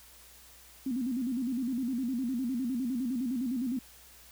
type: tone with vibrato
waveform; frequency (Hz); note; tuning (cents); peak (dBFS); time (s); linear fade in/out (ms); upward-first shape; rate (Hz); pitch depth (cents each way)
sine; 249.9; B3; +21; -29; 0.86-3.79; 5; square; 9.8; 110
effects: added 60 Hz sine -61 dBFS peak until 4.31 s + white hiss -55 dBFS RMS until 4.31 s